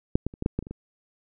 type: clicks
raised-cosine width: 3 ms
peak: -6 / -14 / -29 / -16 / -9 / -13 / -26 / -27 / -22 dBFS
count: 9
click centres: 0.155 / 0.266 / 0.339 / 0.424 / 0.461 / 0.59 / 0.626 / 0.669 / 0.71 s
effects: none